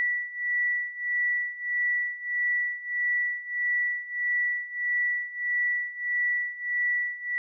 sine beating tone pair, 1953 / 1954.6 Hz, B6 / B6, -20 / -18 cents, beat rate 1.6 Hz, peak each -30 / -27 dBFS, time 0-7.38 s, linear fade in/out 0 ms, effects none

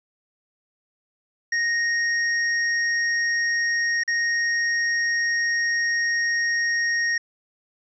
square tone with dropouts, 1864.7 Hz, A#6, in tune, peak -21 dBFS, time 1.52-7.18 s, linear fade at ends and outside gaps 5 ms, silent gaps 4.036-4.077 s, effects resampled to 16000 Hz

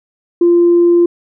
sine tone, 345.7 Hz, F4, 18 cents flat, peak -5 dBFS, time 0.41-1.06 s, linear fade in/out 5 ms, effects tanh soft clip ceiling -2 dBFS

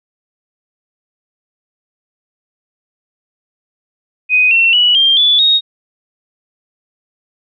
sine tone with pitch steps, 2500 / 2711 / 2939 / 3186 / 3455 / 3746 Hz, D#7 / E7 / F#7 / G7 / A7 / A#7, +8 / +48 / -12 / +27 / -32 / +8 cents, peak -7 dBFS, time 4.29-5.61 s, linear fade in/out 50 ms, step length 220 ms, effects none

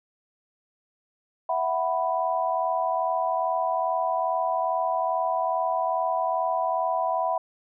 sine chord, E suspended second, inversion none, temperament just, 659.3 / 741.7 / 988.9 Hz, E5 / F#5 / B5, 0 / +4 / +2 cents, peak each -27 / -27 / -27 dBFS, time 1.49-7.38 s, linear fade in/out 5 ms, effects none

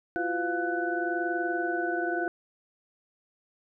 sine tone cluster, 340.4 / 361.2 / 504 / 703 / 1493 Hz, F4 / F#4 / B4 / F5 / F#6, -44 / -42 / +35 / +11 / +15 cents, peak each -31 / -35 / -40 / -32 / -32 dBFS, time 0.16-2.28 s, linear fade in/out 0 ms, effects none

